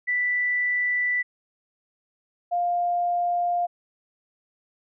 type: tone pair in turn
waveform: sine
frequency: 1975.5 / 702.1 Hz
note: B6 / F5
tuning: 0 / +9 cents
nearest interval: octave + tritone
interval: 1791 cents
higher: first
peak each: -21 dBFS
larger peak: neither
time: 0.07-1.23 / 2.51-3.67 s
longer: neither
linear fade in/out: 20 ms
effects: none